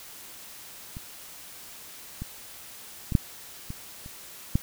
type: clicks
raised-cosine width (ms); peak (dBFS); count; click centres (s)
5; -25 / -21 / -17 / -6 / -22 / -30 / -9; 7; 0.969 / 2.22 / 3.122 / 3.152 / 3.704 / 4.061 / 4.555
effects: white hiss -45 dBFS RMS until 4.62 s